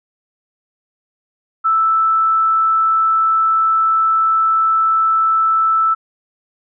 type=tone; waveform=sine; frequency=1318.5 Hz; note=E6; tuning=in tune; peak=-11 dBFS; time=1.64-5.95 s; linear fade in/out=20 ms; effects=none